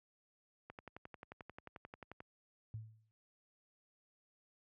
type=click train; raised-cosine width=0.5 ms; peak=-34 dBFS; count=18; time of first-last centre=0.7-2.204 s; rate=11.3 Hz
type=tone with exponential decay; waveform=sine; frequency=110 Hz; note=A2; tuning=in tune; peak=-39 dBFS; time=2.74-3.11 s; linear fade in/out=0 ms; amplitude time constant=79 ms
effects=high-pass 60 Hz 12 dB/octave